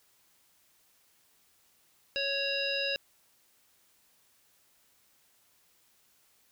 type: harmonic tone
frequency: 554.4 Hz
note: C#5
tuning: in tune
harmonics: 1 / 3 / 5 / 7 / 9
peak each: -35 / -38 / -33 / -36 / -37 dBFS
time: 2.16-2.96 s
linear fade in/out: 0 ms
effects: white hiss -67 dBFS RMS until 6.51 s